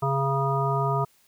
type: harmonic tone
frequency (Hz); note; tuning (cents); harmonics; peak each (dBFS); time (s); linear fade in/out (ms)
137.1; C#3; -19; 1 / 3 / 5 / 7 / 9; -25 / -30 / -30 / -29 / -29; 0.02-1.05; 10
effects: white hiss -62 dBFS RMS until 1.27 s